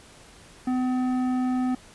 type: tone with tanh clipping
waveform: sine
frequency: 253.7 Hz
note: B3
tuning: 47 cents sharp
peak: -24 dBFS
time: 0.67-1.75 s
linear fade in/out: 5 ms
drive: 12 dB
effects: pink hiss -50 dBFS RMS until 1.94 s + resampled to 24000 Hz